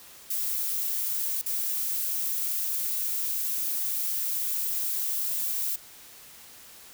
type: noise with dropouts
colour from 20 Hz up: violet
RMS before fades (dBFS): -29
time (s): 0.3-5.76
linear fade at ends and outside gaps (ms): 5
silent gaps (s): 1.415-1.46
effects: white hiss -49 dBFS RMS until 6.93 s